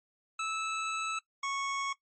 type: tone pair in turn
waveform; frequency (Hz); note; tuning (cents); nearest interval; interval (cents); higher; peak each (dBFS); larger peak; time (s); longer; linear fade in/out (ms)
25% pulse; 1309 / 1104.6; E6 / C#6; -13 / -6; minor third; 293; first; -28; neither; 0.39-1.19 / 1.43-1.93; first; 5
effects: noise-tail reverb RT60 0.1 s tail -19 dB re dry + MP3 32 kbps